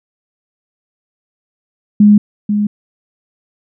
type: tone with echo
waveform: sine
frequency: 207.7 Hz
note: G#3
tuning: in tune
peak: -3 dBFS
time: 2-2.18 s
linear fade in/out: 5 ms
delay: 490 ms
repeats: 1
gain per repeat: -8 dB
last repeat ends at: 2.67 s
effects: none